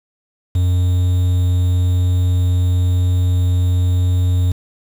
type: tone with quantisation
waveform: triangle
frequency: 90.1 Hz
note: F#2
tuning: 45 cents flat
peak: -10 dBFS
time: 0.55-4.52 s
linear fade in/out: 5 ms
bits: 6
effects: none